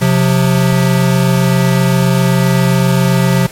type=tone pair together; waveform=square; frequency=130.6 / 178.2 Hz; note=C3 / F3; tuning=-3 / +35 cents; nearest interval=perfect fourth; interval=538 cents; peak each=-12 dBFS; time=0.01-3.47 s; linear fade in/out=10 ms; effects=pink hiss -32 dBFS RMS until 3.51 s + MP3 64 kbps